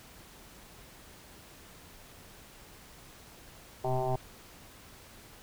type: tone with frequency modulation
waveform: sine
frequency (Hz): 386.5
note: G4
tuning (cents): -24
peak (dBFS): -27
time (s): 3.84-4.16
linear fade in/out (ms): 5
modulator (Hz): 128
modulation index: 3.7
effects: pink hiss -53 dBFS RMS until 5.42 s